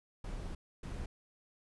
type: noise bursts at uneven times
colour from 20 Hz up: brown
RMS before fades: -41 dBFS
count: 2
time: 0.24-0.55 / 0.83-1.06 s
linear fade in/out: 5 ms
effects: resampled to 24000 Hz